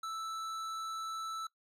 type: tone with tanh clipping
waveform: sine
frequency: 1318.5 Hz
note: E6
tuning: in tune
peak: -39 dBFS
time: 0.03-1.47 s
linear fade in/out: 5 ms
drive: 14 dB
effects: noise-tail reverb RT60 0.1 s tail -19 dB re dry